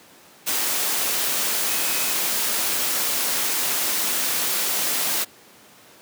sine tone in noise, 2540 Hz, D#7, 35 cents sharp, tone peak -34 dBFS, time 1.68-2.13 s, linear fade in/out 20 ms, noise white, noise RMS -23 dBFS, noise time 0.46-5.25 s, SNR -14 dB, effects pink hiss -49 dBFS RMS until 6.01 s + high-pass 200 Hz 12 dB/octave

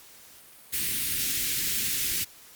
white band-stop noise, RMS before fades -28 dBFS, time 0.72-2.25 s, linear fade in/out 20 ms, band 340 to 1800 Hz, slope 24 dB/octave, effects white hiss -51 dBFS RMS until 2.55 s + Opus 48 kbps

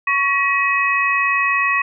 sine tone cluster, 1113 / 1917 / 2544 Hz, C#6 / A#6 / D#7, +7 / +48 / +38 cents, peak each -19 dBFS, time 0.07-1.82 s, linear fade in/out 5 ms, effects none

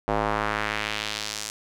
square tone with band-pass filter sweep, 53.2 Hz, G#1, 42 cents sharp, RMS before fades -28 dBFS, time 0.08-1.5 s, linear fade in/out 0 ms, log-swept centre 720 to 7000 Hz, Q 1.3, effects none

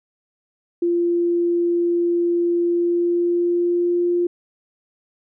sine tone with pitch glide, 345.2 to 350 Hz, F4 to F4, -20 to +4 cents, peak -16 dBFS, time 0.82-4.27 s, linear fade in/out 5 ms, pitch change +24 cents, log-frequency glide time 2.62-4.08 s, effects none

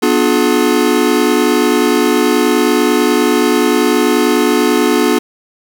square chord, B diminished seventh, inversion none, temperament just, 246.9 / 296.3 / 355.6 / 426.7 Hz, B3 / D4 / F4 / Ab4, 0 / +15 / +31 / +47 cents, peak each -16 dBFS, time 0.02-5.19 s, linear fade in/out 10 ms, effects none

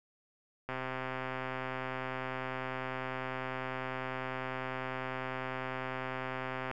click train, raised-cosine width 0.5 ms, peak -22 dBFS, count 784, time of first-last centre 0.69-6.713 s, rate 130 Hz, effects none

